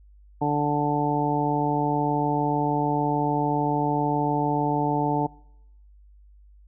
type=harmonic tone; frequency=146.83 Hz; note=D3; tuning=in tune; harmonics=1 / 2 / 3 / 4 / 5 / 6; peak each=-28 / -26 / -30 / -34 / -28 / -26 dBFS; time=0.41-5.27 s; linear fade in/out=10 ms; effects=noise-tail reverb RT60 0.8 s tail -25 dB re dry + added 50 Hz sine -49 dBFS peak until 6.67 s